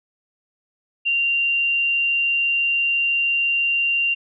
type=tone; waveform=sine; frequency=2773 Hz; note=F7; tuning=13 cents flat; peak=-17 dBFS; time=1.05-4.15 s; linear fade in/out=20 ms; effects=none